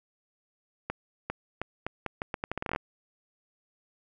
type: accelerating click train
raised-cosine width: 0.5 ms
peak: -16 dBFS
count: 17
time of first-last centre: 0.9-2.761 s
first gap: 400 ms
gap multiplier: 0.79
effects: none